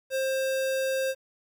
square tone, 530 Hz, C5, 22 cents sharp, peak -26 dBFS, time 0.1-1.15 s, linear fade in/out 50 ms, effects 10-bit

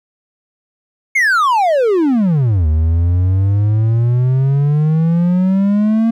triangle exponential two-way sweep, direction down then up, 2217 to 76.2 to 230.4 Hz, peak -8 dBFS, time 1.15-6.11 s, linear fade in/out 10 ms, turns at 2.67 s, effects none

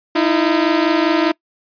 sawtooth tone pair together, 311.1 / 336.1 Hz, D#4 / E4, 0 / +34 cents, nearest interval minor second, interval 134 cents, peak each -12 dBFS, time 0.15-1.32 s, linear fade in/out 10 ms, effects noise-tail reverb RT60 0.1 s tail -24 dB re dry + resampled to 11025 Hz

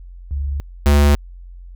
sine / square tone pair in turn, 70 / 72.22 Hz, C#2 / D2, +18 / -28 cents, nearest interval minor second, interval 54 cents, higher second, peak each -19 / -10 dBFS, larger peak second, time 0.31-0.6 / 0.86-1.15 s, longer neither, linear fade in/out 0 ms, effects added 44 Hz sine -34 dBFS peak until 1.75 s

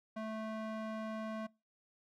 square tone with band-pass filter, 219 Hz, A3, 8 cents flat, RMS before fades -41 dBFS, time 0.16-1.47 s, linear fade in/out 10 ms, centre 720 Hz, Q 0.74, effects noise-tail reverb RT60 0.3 s tail -25 dB re dry

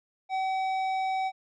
sine tone with tanh clipping, 761 Hz, F#5, 48 cents sharp, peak -28 dBFS, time 0.29-1.32 s, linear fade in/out 50 ms, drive 11 dB, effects none

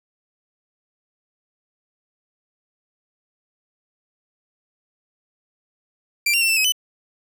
sawtooth tone with pitch steps, 2359 / 2765 / 2698 / 2664 / 2547 / 3009 Hz, D7 / F7 / E7 / E7 / D#7 / F#7, +7 / -18 / +40 / +18 / +40 / +28 cents, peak -13 dBFS, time 6.26-6.722 s, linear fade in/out 5 ms, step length 77 ms, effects none

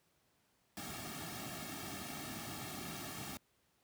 pink noise with comb filter, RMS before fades -45 dBFS, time 0.77-3.37 s, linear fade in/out 0 ms, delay 2 ms, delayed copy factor -0.8, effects pink hiss -75 dBFS RMS until 3.83 s + high-pass 80 Hz 12 dB/octave

